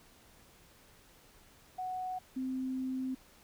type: tone pair in turn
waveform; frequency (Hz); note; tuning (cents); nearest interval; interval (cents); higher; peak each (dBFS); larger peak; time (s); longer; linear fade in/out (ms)
sine; 740 / 259.9; F#5 / C4; 0 / -11; octave + tritone; 1811; first; -35 / -33; second; 1.78-2.19 / 2.36-3.15; second; 10
effects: pink hiss -61 dBFS RMS until 3.43 s